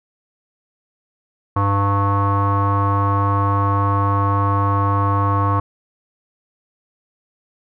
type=tone with low-pass filter; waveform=square; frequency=99.8 Hz; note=G2; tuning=32 cents sharp; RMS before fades=-17 dBFS; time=1.56-5.6 s; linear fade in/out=5 ms; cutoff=1100 Hz; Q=8.2; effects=none